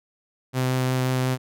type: tone with vibrato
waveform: sawtooth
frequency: 128.7 Hz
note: C3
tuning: 28 cents flat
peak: -17 dBFS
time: 0.53-1.38 s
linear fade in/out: 50 ms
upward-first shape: triangle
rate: 5.6 Hz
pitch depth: 10 cents each way
effects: none